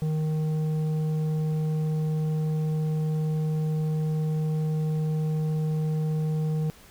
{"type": "tone with tanh clipping", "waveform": "triangle", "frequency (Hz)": 155.56, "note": "D#3", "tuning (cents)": 0, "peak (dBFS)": -25, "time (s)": [0.02, 6.7], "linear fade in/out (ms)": 0, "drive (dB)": 12, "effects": ["pink hiss -52 dBFS RMS until 6.9 s"]}